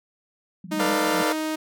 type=band-pass noise; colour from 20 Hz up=pink; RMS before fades=-34 dBFS; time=0.64-1.23 s; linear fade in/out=5 ms; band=180 to 210 Hz; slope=96 dB/octave
type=tone with pitch glide; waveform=sawtooth; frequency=309.9 to 312.4 Hz; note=D#4 to D#4; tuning=-7 to +7 cents; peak=-21 dBFS; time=0.71-1.56 s; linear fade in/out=10 ms; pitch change=+14 cents; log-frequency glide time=0.89-1.32 s
type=chord; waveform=20% pulse; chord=B half-diminished seventh; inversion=third; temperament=equal with one note detuned; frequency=447.9 / 493.9 / 587.3 / 698.5 Hz; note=A4 / B4 / D5 / F5; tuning=+31 / 0 / 0 / 0 cents; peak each=-23 dBFS; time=0.79-1.33 s; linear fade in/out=10 ms
effects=none